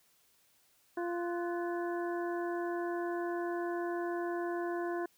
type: harmonic tone with a mistuned harmonic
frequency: 346.7 Hz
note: F4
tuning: 13 cents flat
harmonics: 1 / 2 / 3 / 4 / 5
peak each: -34 / -40 / -44 / -46 / -48 dBFS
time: 0.97-5.06 s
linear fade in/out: 5 ms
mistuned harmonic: 4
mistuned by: +120 cents
effects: white hiss -69 dBFS RMS until 5.17 s